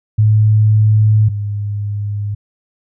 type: tone pair in turn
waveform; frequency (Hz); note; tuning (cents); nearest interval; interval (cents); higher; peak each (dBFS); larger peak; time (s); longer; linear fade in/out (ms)
sine; 107.4 / 102.91; A2 / G#2; -41 / -15; minor second; 74; first; -7 / -17; first; 0.18-1.29 / 1.29-2.35; first; 10
effects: none